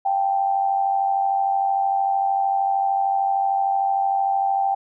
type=tone with amplitude modulation; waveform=sine; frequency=784 Hz; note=G5; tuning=in tune; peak=-15 dBFS; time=0.05-4.75 s; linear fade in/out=10 ms; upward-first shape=sine; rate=93.2 Hz; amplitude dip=60%; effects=none